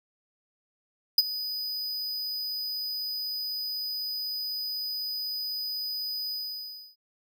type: tone with ADSR envelope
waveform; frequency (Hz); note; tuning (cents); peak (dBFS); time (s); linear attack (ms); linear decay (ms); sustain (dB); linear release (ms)
square; 4978; D#8; 0; -14; 1.18-6.96; 4; 31; -17; 650
effects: none